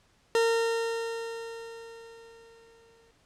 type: tone with exponential decay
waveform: 40% pulse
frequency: 458.5 Hz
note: A#4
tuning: 29 cents flat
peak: -20 dBFS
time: 0.35-3.11 s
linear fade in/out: 1 ms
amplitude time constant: 600 ms
effects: pink hiss -65 dBFS RMS until 3.25 s + low-pass 8000 Hz 12 dB/octave